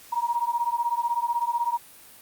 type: beating tone pair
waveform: sine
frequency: 939 / 955 Hz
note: A#5 / A#5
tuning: +12 / +42 cents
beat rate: 16 Hz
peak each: -26 dBFS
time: 0.12-1.78 s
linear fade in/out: 10 ms
effects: white hiss -49 dBFS RMS until 2.21 s + Opus 48 kbps